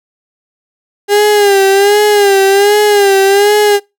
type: tone with vibrato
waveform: 35% pulse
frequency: 403.5 Hz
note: G#4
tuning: 50 cents flat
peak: -4 dBFS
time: 1.08-3.8 s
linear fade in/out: 50 ms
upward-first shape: sine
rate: 1.3 Hz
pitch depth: 69 cents each way
effects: noise-tail reverb RT60 0.2 s tail -23 dB re dry